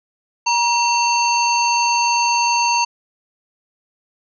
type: harmonic tone with a mistuned harmonic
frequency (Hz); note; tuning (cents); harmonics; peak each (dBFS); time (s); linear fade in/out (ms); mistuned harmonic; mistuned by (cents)
905; A5; +48; 1 / 3 / 5 / 7; -16 / -21 / -23 / -24; 0.46-2.85; 10; 1; +80
effects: none